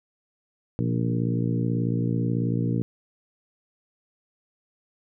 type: harmonic tone with a mistuned harmonic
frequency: 58.3 Hz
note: A#1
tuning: 1 cent sharp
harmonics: 2 / 3 / 4 / 5 / 6 / 7 / 8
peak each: -25 / -28 / -30 / -31 / -37 / -39 / -37 dBFS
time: 0.79-2.82 s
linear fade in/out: 0 ms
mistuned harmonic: 2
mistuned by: +66 cents
effects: none